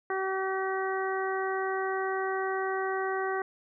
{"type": "harmonic tone", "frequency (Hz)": 382, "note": "G4", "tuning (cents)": -45, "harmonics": [1, 2, 3, 4, 5], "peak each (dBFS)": [-31, -34, -36, -37, -38], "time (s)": [0.1, 3.42], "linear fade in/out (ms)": 2, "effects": []}